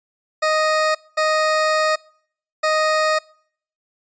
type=tone bursts at uneven times; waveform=20% pulse; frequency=622.3 Hz; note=D#5; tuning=in tune; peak=-11 dBFS; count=3; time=0.42-0.95 / 1.17-1.96 / 2.63-3.19 s; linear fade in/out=10 ms; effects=noise-tail reverb RT60 0.6 s tail -25 dB re dry + resampled to 16000 Hz